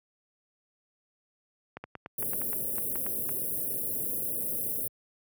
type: clicks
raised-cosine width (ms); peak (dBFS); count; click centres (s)
0.5; -24; 12; 1.77 / 1.84 / 1.953 / 2.061 / 2.227 / 2.334 / 2.417 / 2.531 / 2.783 / 2.957 / 3.065 / 3.292
type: band-stop noise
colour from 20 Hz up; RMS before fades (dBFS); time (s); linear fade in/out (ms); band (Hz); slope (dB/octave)
white; -32; 2.18-4.88; 5; 590 to 10000; 48
effects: high-pass 80 Hz 12 dB/octave